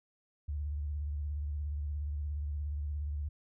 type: tone with vibrato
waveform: sine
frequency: 73.42 Hz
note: D2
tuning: in tune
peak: -33 dBFS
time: 0.48-3.29 s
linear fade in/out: 10 ms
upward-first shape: sine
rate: 17 Hz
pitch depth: 85 cents each way
effects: none